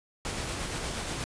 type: noise with tremolo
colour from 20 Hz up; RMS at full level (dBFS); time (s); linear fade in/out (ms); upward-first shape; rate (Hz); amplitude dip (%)
pink; -33; 0.25-1.24; 0; sine; 8.5; 25
effects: resampled to 22050 Hz